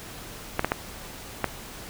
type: clicks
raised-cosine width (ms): 0.5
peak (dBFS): -7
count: 4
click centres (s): 0.594 / 0.646 / 0.719 / 1.443
effects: pink hiss -41 dBFS RMS until 1.89 s